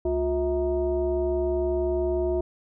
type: tone with frequency modulation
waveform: sine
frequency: 357.5 Hz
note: F4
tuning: 41 cents sharp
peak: -22 dBFS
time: 0.05-2.41 s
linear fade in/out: 5 ms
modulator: 289 Hz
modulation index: 0.92
effects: none